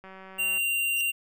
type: click train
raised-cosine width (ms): 0.5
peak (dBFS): -31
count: 103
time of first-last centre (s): 0.04-0.577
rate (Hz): 190
type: tone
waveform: square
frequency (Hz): 2773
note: F7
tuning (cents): -13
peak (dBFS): -25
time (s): 0.38-1.12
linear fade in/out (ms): 20
type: tone with exponential growth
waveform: sawtooth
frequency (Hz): 2912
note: F#7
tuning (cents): -28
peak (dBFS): -29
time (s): 0.89-1.01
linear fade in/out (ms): 0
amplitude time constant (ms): 24
effects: none